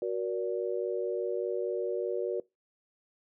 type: tone cluster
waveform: sine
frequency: 370.6 / 474.1 / 579 Hz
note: F#4 / A#4 / D5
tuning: +3 / +29 / -25 cents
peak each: -32 / -33 / -36 dBFS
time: 0.02-2.4 s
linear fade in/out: 2 ms
effects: noise-tail reverb RT60 0.2 s tail -22 dB re dry